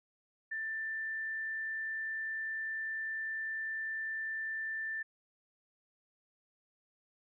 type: tone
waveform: sine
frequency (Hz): 1775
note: A6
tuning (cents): +15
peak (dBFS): -35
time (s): 0.51-5.03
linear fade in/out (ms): 10
effects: none